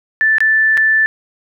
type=tone with dropouts; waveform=sine; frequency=1760 Hz; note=A6; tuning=in tune; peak=-9 dBFS; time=0.21-1.06 s; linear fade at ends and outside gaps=0 ms; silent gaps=0.383-0.405 / 0.772-0.776 s; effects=none